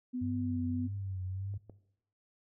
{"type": "tone", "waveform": "sine", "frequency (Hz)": 250.2, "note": "B3", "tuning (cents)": 23, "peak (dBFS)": -33, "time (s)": [0.13, 0.88], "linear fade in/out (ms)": 20}
{"type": "tone with vibrato", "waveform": "sine", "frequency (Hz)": 95.9, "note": "G2", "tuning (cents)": -37, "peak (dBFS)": -35, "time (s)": [0.21, 1.58], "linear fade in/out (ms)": 10, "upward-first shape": "triangle", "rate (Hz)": 1.7, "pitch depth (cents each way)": 78}
{"type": "clicks", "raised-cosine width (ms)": 2, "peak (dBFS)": [-43, -36], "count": 2, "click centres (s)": [1.54, 1.697]}
{"effects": ["noise-tail reverb RT60 0.8 s tail -18 dB re dry"]}